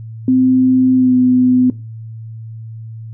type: tone with pitch glide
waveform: sine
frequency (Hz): 257.5 to 252.5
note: C4 to B3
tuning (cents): -28 to +39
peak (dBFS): -8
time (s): 0.28-1.7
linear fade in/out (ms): 2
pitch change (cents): -33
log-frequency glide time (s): 0.95-1.15
effects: noise-tail reverb RT60 0.3 s tail -18 dB re dry + added 112 Hz sine -27 dBFS peak until 3.13 s